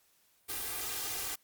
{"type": "noise with comb filter", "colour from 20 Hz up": "white", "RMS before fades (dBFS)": -37, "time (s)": [0.48, 1.36], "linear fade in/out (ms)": 20, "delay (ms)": 2.5, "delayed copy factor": 0.7, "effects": ["white hiss -69 dBFS RMS until 1.43 s", "Opus 48 kbps"]}